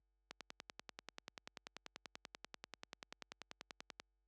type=click train; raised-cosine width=0.2 ms; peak=-29 dBFS; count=39; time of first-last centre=0.31-3.999 s; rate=10.3 Hz; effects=added 50 Hz sine -63 dBFS peak until 4.27 s + high-pass 150 Hz 12 dB/octave